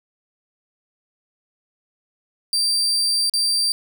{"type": "tone with dropouts", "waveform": "35% pulse", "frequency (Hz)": 4696, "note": "D8", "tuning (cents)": -1, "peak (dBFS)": -16, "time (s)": [2.53, 3.72], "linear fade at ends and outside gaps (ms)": 1, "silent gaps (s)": [3.297, 3.337], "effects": []}